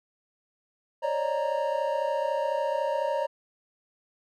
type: tone cluster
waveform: triangle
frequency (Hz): 544 / 574 / 608 / 934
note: C#5 / D5 / D#5 / A#5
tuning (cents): -33 / -40 / -40 / +3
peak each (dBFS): -29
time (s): 1.02-3.27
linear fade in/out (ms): 20
effects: none